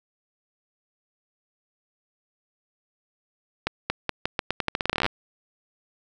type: accelerating click train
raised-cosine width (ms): 0.3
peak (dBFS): -7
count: 21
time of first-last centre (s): 3.67-5.064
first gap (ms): 230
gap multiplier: 0.84
effects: none